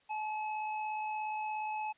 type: tone with amplitude modulation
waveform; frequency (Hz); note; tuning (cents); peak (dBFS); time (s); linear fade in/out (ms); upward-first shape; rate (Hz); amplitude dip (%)
square; 858; A5; -44; -34; 0.09-1.93; 20; sine; 57; 25
effects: white hiss -68 dBFS RMS until 1.97 s + resampled to 8000 Hz